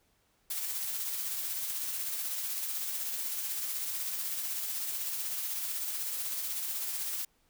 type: noise with tremolo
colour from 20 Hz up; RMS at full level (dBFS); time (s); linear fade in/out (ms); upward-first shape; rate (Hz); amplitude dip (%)
blue; -34; 0.5-7.25; 5; sine; 16; 30
effects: pink hiss -71 dBFS RMS until 7.49 s

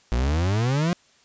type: exponential sweep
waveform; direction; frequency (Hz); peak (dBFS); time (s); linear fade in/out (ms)
40% pulse; up; 56.4 to 181.1; -19; 0.12-0.93; 0
effects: white hiss -58 dBFS RMS until 1.24 s + resampled to 16000 Hz

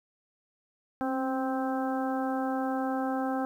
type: harmonic tone with a mistuned harmonic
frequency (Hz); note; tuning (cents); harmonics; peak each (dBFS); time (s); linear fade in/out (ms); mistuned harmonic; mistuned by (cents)
261.6; C4; 0; 1 / 2 / 3 / 4 / 5 / 6; -30 / -35 / -33 / -42 / -40 / -43; 1.01-3.45; 0; 1; +32
effects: 10-bit

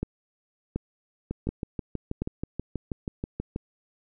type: two click trains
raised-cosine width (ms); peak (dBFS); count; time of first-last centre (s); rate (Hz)
3; -15 / -17; 4 / 15; 0.03-2.22 / 1.31-3.561; 1.37 / 6.22
effects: none

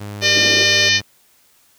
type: tone with pitch glide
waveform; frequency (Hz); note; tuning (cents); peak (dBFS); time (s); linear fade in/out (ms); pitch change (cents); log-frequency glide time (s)
sawtooth; 102.8 to 101.15; G#2 to G#2; -17 to -45; -24; 0-1.02; 10; -28; 0.21-0.84
type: harmonic tone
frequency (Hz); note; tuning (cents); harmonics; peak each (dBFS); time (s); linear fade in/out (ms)
605; D#5; -49; 3 / 4 / 5 / 6 / 7 / 8 / 9 / 10; -18 / -19 / -20 / -21 / -21 / -22 / -23 / -23; 0.21-1.01; 50
type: chord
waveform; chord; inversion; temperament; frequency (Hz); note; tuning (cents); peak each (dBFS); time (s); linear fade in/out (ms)
square; G minor; none; equal with one note detuned; 392 / 466.2 / 595.9; G4 / Bb4 / D5; 0 / 0 / +25; -30 / -33 / -27; 0.22-0.89; 2
type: band-pass noise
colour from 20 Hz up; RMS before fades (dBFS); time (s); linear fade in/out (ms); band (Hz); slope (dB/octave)
white; -27; 0.35-0.65; 20; 230 to 450; 24
effects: white hiss -55 dBFS RMS until 1.78 s

